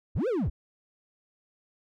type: linear two-way sweep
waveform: triangle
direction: up then down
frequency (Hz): 34.65 to 534 to 34.65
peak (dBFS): -23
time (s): 0.15-0.5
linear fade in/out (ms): 10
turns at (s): 0.28
effects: none